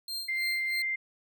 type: tone with tremolo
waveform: 40% pulse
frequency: 4186 Hz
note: C8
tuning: in tune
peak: -31 dBFS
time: 0.08-0.82 s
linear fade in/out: 2 ms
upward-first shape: sine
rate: 3.1 Hz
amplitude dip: 90%
type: tone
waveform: sine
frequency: 2093 Hz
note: C7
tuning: in tune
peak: -28 dBFS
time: 0.28-0.96 s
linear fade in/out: 10 ms
effects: none